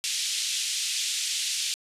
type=band-pass noise; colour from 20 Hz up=pink; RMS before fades=-29 dBFS; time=0.04-1.74 s; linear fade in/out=0 ms; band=2900 to 8800 Hz; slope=24 dB/octave; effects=resampled to 32000 Hz